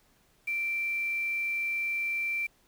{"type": "tone with quantisation", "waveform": "sine", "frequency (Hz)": 2349, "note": "D7", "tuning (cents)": 0, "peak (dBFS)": -28, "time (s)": [0.47, 2.47], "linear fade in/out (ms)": 10, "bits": 8, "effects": ["pink hiss -66 dBFS RMS until 2.67 s"]}